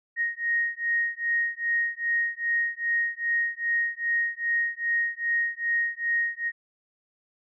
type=beating tone pair; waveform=sine; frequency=1868 / 1870.5 Hz; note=A#6 / A#6; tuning=+3 / +5 cents; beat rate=2.5 Hz; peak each=-27 dBFS; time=0.16-6.52 s; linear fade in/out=50 ms; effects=none